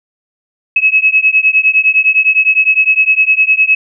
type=beating tone pair; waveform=sine; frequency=2568 / 2577.8 Hz; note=E7 / E7; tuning=-46 / -39 cents; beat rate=9.8 Hz; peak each=-10 dBFS; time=0.76-3.75 s; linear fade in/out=5 ms; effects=none